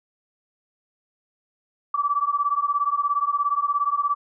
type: beating tone pair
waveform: sine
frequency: 1147 / 1164 Hz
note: D6 / D6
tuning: -41 / -16 cents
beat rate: 17 Hz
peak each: -23 dBFS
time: 1.94-4.15 s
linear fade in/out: 5 ms
effects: none